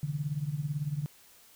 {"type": "tone with tremolo", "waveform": "sine", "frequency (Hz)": 146.83, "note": "D3", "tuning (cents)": 0, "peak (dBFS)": -26, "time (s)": [0.03, 1.06], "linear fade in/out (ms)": 0, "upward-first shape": "triangle", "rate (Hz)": 18, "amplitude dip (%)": 90, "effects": ["white hiss -58 dBFS RMS until 1.55 s"]}